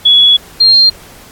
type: tone pair in turn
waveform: sine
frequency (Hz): 3379 / 4199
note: G#7 / C8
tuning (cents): +29 / +5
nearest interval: major third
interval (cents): 376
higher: second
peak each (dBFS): -3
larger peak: neither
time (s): 0.05-0.37 / 0.6-0.9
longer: first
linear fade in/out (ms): 10
effects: pink hiss -37 dBFS RMS until 1.31 s + AAC 64 kbps